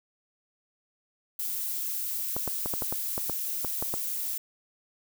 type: noise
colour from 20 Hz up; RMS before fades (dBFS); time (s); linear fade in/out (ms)
violet; -32; 1.39-4.38; 5
type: clicks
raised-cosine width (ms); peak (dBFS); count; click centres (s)
1; -18; 11; 2.365 / 2.477 / 2.659 / 2.738 / 2.822 / 2.925 / 3.179 / 3.297 / 3.647 / 3.825 / 3.94
effects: none